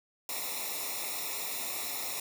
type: noise with comb filter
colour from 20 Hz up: white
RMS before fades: -36 dBFS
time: 0.29-2.2 s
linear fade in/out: 2 ms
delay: 0.64 ms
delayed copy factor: -1
effects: none